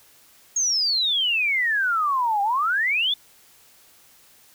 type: exponential two-way sweep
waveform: sine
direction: down then up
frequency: 6645 to 786 to 3580 Hz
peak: -19 dBFS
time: 0.56-3.14 s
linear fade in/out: 5 ms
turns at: 2.42 s
effects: white hiss -54 dBFS RMS until 4.54 s